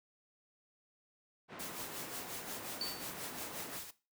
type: band-pass noise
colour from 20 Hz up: pink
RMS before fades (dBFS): -49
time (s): 1.48-3.8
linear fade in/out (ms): 50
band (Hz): 210 to 2400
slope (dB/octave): 12
type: noise with tremolo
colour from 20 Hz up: white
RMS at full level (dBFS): -43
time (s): 1.59-3.91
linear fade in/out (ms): 10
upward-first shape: sine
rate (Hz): 5.6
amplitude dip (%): 60
type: tone with exponential decay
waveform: sine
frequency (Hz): 4501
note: C#8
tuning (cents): +26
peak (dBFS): -33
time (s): 2.81-3.19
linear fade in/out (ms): 2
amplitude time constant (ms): 81
effects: noise-tail reverb RT60 0.3 s tail -17 dB re dry